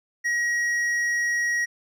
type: tone with hard clipping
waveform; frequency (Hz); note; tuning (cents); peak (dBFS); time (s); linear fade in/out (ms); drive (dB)
sine; 1900; A#6; +33; -23; 0.24-1.66; 20; 6
effects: none